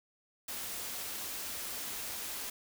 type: band-stop noise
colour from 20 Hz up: white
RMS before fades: -40 dBFS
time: 0.48-2.5 s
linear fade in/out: 5 ms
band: 120 to 170 Hz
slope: 96 dB/octave
effects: none